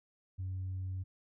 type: tone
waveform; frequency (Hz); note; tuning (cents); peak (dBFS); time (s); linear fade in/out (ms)
sine; 93.5; F#2; +19; -34; 0.38-1.04; 20
effects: tanh soft clip ceiling -33 dBFS